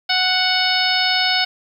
harmonic tone with a mistuned harmonic, 740 Hz, F#5, in tune, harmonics 1 / 2 / 3 / 4 / 5 / 6 / 7, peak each -23 / -23 / -23 / -23 / -23 / -23 / -23 dBFS, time 0.09-1.45 s, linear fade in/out 10 ms, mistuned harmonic 6, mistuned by -15 cents, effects 8-bit

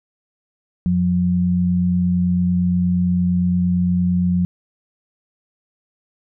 sine tone pair together, 89.61 / 178.3 Hz, F2 / F3, +45 / +36 cents, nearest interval octave, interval 1191 cents, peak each -23 / -15 dBFS, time 0.86-4.45 s, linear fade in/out 0 ms, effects none

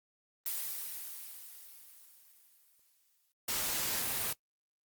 blue noise with exponential decay, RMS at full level -35 dBFS, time 0.46-3.32 s, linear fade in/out 0 ms, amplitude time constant 620 ms
white noise, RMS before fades -34 dBFS, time 3.48-4.33 s, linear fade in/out 5 ms
effects noise-tail reverb RT60 0.1 s tail -21 dB re dry + Opus 32 kbps

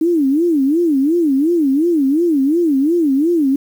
sine tone with vibrato, 305 Hz, D#4, 34 cents flat, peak -11 dBFS, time 0.01-3.56 s, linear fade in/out 5 ms, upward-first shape sine, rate 2.8 Hz, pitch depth 240 cents each way, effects 7-bit

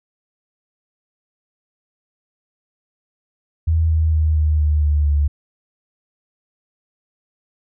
sine tone with pitch steps, 81 / 79.56 / 78.15 / 76.76 / 75.4 / 74.06 / 72.75 Hz, E2 / D#2 / D#2 / D#2 / D2 / D2 / D2, -30 / +39 / +8 / -23 / +46 / +15 / -16 cents, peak -13 dBFS, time 3.67-5.28 s, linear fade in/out 10 ms, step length 230 ms, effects none

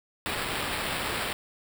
white noise with sample-and-hold, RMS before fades -31 dBFS, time 0.26-1.33 s, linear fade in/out 0 ms, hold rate 6300 Hz, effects none

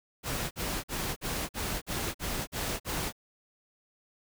pink noise bursts, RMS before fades -33 dBFS, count 9, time 0.23-3.126 s, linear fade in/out 50 ms, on 280 ms, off 47 ms, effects none

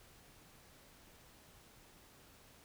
silence, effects pink hiss -62 dBFS RMS until 2.64 s

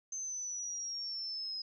sine exponential sweep, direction down, 6272 to 5060 Hz, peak -37 dBFS, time 0.12-1.62 s, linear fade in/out 5 ms, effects none

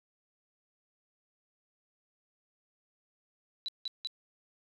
sine tone bursts, 3951 Hz, B7, in tune, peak -33 dBFS, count 3, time 3.66-4.072 s, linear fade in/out 0 ms, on 24 ms, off 170 ms, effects none

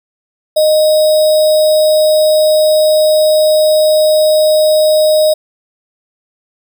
sine tone with sample-and-hold, 618 Hz, D#5, 12 cents flat, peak -6 dBFS, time 0.56-5.34 s, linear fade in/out 10 ms, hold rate 4410 Hz, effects none

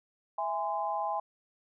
sine chord, E augmented, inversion none, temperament just, 659.3 / 824.1 / 1030.1 Hz, E5 / G#5 / B#5, 0 / -14 / -27 cents, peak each -36 / -32 / -35 dBFS, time 0.38-1.2 s, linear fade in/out 5 ms, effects none

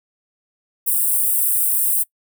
white high-pass noise, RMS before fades -18 dBFS, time 0.86-2.04 s, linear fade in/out 20 ms, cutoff 8200 Hz, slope 96 dB/octave, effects noise-tail reverb RT60 0.1 s tail -23 dB re dry

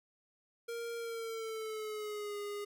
square tone with pitch glide, 466.2 to 410.6 Hz, A#4 to G#4, 0 to -20 cents, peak -39 dBFS, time 0.68-2.65 s, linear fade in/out 10 ms, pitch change -220 cents, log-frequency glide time 0.97-2.37 s, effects none

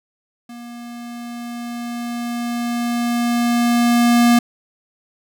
square tone with level ramp, 238.2 Hz, A#3, 38 cents sharp, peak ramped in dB -34 to -10 dBFS, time 0.49-4.39 s, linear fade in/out 5 ms, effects none

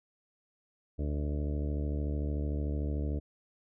harmonic tone with a mistuned harmonic, 73.42 Hz, D2, in tune, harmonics 1 / 2 / 3 / 4 / 5 / 6 / 7 / 8 / 9, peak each -31 / -39 / -43 / -40 / -48 / -45 / -49 / -50 / -53 dBFS, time 0.98-3.2 s, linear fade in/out 20 ms, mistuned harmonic 9, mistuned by -26 cents, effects none

